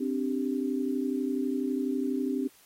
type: chord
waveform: sine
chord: C suspended second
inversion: none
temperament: equal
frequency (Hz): 261.6 / 293.7 / 392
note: C4 / D4 / G4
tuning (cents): 0 / 0 / 0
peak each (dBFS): -29 / -32 / -34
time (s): 0-2.48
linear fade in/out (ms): 10
effects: white hiss -59 dBFS RMS until 2.65 s + AAC 48 kbps